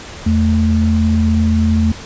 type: tone pair together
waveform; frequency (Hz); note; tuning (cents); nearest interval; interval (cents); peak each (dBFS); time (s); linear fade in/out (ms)
sine; 83.51 / 220; E2 / A3; +23 / 0; octave + perfect fourth; 1677; -13; 0.26-1.92; 5
effects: pink hiss -32 dBFS RMS until 2.05 s + resampled to 16000 Hz